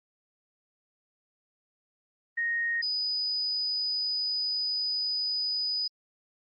sine tone pair in turn, 1864 / 4976 Hz, A#6 / D#8, -1 / -1 cents, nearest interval octave + perfect fourth, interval 1700 cents, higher second, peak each -26 / -27 dBFS, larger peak first, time 2.37-2.82 / 2.82-5.88 s, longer second, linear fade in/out 10 ms, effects Opus 32 kbps

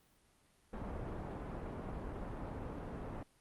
pink low-pass noise, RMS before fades -43 dBFS, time 0.73-3.23 s, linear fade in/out 2 ms, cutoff 1000 Hz, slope 12 dB/octave, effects pink hiss -70 dBFS RMS until 3.4 s + Opus 32 kbps

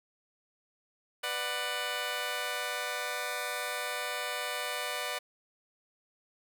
10% pulse chord, B minor, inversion none, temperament just, 493.9 / 592.7 / 740.8 Hz, B4 / D5 / F#5, 0 / +16 / +2 cents, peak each -30 / -28 / -30 dBFS, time 1.23-5.19 s, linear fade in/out 10 ms, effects none

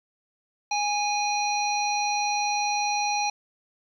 harmonic tone, 825 Hz, G#5, 12 cents flat, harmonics 1 / 3 / 5 / 7, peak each -25 / -30 / -32 / -33 dBFS, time 0.71-3.3 s, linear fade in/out 5 ms, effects 10-bit

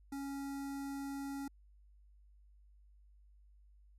square tone with notch filter, 277.2 Hz, C#4, in tune, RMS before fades -42 dBFS, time 0.12-1.48 s, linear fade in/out 5 ms, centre 3000 Hz, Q 0.95, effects added 50 Hz sine -60 dBFS peak until 3.98 s + resampled to 32000 Hz

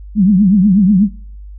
sine tone with vibrato, 196 Hz, G3, in tune, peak -6 dBFS, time 0.15-1.09 s, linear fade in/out 50 ms, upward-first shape triangle, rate 8.2 Hz, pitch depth 200 cents each way, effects noise-tail reverb RT60 0.6 s tail -26 dB re dry + added 50 Hz sine -29 dBFS peak until 1.58 s

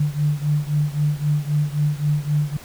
sine beating tone pair, 146.83 / 150.63 Hz, D3 / D3, 0 / +44 cents, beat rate 3.8 Hz, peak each -20 / -22 dBFS, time 0-2.57 s, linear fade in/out 5 ms, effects pink hiss -42 dBFS RMS until 2.64 s

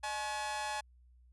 sawtooth tone with amplitude modulation, 849 Hz, G#5, 38 cents sharp, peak -28 dBFS, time 0.03-0.81 s, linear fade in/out 10 ms, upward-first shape sine, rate 241 Hz, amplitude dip 80%, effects added 61 Hz sine -59 dBFS peak until 1.32 s + resampled to 24000 Hz

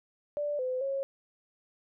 sine tone with pitch steps, 586 / 510 / 546 Hz, D5 / C5 / C#5, -4 / -44 / -26 cents, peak -29 dBFS, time 0.37-1.03 s, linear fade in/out 0 ms, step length 220 ms, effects none

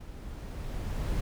brown noise with level ramp, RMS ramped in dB -44 to -30 dBFS, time 0-1.21 s, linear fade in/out 10 ms, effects none

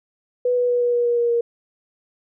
sine tone with pitch steps, 493.9 / 490.5 / 487.1 / 483.7 / 480.4 / 477.1 / 473.8 / 470.5 Hz, B4 / B4 / B4 / B4 / B4 / A#4 / A#4 / A#4, 0 / -12 / -24 / -36 / -48 / +40 / +28 / +16 cents, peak -16 dBFS, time 0.45-1.41 s, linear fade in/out 5 ms, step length 120 ms, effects none

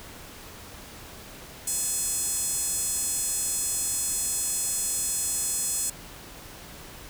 sawtooth tone with high-pass filter, 855 Hz, A5, 50 cents flat, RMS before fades -28 dBFS, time 1.67-5.9 s, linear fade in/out 5 ms, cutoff 7800 Hz, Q 2.8, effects pink hiss -44 dBFS RMS until 7.09 s

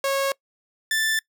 sawtooth tone pair in turn, 548 / 1764.1 Hz, C#5 / A6, -20 / +4 cents, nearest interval octave + minor sixth, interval 2024 cents, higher second, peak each -17 dBFS, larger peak neither, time 0.04-0.32 / 0.91-1.19 s, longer neither, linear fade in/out 2 ms, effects noise-tail reverb RT60 0.1 s tail -23 dB re dry

